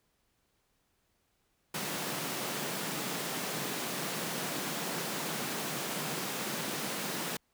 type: high-pass noise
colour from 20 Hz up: pink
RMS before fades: -36 dBFS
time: 1.74-7.37 s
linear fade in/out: 5 ms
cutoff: 140 Hz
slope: 48 dB/octave
effects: pink hiss -75 dBFS RMS until 7.53 s